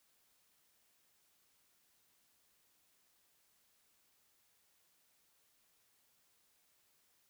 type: silence
effects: white hiss -74 dBFS RMS until 7.29 s